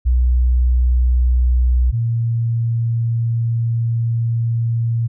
sine tone pair in turn, 61.74 / 115.91 Hz, B1 / A#2, 0 / -9 cents, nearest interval major seventh, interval 1091 cents, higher second, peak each -11 / -15 dBFS, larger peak first, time 0.05-1.92 / 1.92-5.08 s, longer second, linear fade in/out 20 ms, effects none

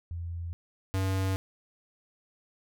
sine / square tone pair in turn, 85 / 95.41 Hz, F2 / G2, -46 / -46 cents, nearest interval major second, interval 200 cents, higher second, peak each -33 / -27 dBFS, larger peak second, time 0.11-0.53 / 0.94-1.36 s, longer neither, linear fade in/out 0 ms, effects none

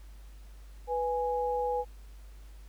sine tone pair together, 493.9 / 830.6 Hz, B4 / G#5, 0 / 0 cents, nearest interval major sixth, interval 900 cents, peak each -30 / -31 dBFS, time 0.87-1.85 s, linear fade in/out 50 ms, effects added 50 Hz sine -46 dBFS peak until 2.68 s + pink hiss -62 dBFS RMS until 2.68 s

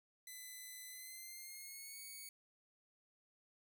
5% pulse tone with pitch glide, 2011 to 2231 Hz, B6 to C#7, +31 to +11 cents, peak -40 dBFS, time 0.27-2.29 s, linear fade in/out 2 ms, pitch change +180 cents, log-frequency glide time 0.89-1.99 s, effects none

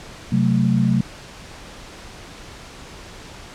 sine chord, F# diminished, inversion second, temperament equal, 130.81 / 185 / 220 Hz, C3 / F#3 / A3, 0 / 0 / 0 cents, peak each -19 dBFS, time 0.32-1.01 s, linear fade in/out 5 ms, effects pink hiss -39 dBFS RMS until 3.54 s + low-pass 7000 Hz 12 dB/octave

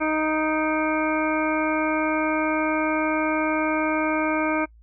harmonic tone with a mistuned harmonic, 311.1 Hz, D#4, in tune, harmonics 1 / 2 / 3 / 4 / 5 / 7 / 8, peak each -24 / -27 / -29 / -30 / -31 / -32 / -33 dBFS, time 0-4.66 s, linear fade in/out 20 ms, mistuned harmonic 8, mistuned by -81 cents, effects noise-tail reverb RT60 0.1 s tail -26 dB re dry + added 56 Hz sine -48 dBFS peak until 4.82 s

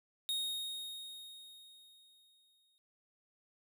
45% pulse tone with exponential decay, 3729 Hz, A#7, in tune, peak -33 dBFS, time 0.29-2.78 s, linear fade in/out 0 ms, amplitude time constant 540 ms, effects none

